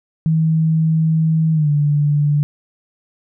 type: tone with pitch glide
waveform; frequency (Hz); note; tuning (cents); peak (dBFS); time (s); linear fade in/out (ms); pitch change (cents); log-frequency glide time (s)
sine; 160 to 146.72; D#3 to D3; +49 to -1; -12; 0.26-2.43; 0; -150; 1.53-1.69
effects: none